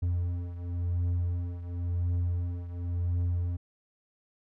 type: beating tone pair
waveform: triangle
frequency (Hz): 87.31 / 88.25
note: F2 / F2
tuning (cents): 0 / +19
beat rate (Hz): 0.94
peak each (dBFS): -27 / -32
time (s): 0.02-3.57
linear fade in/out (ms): 10
effects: none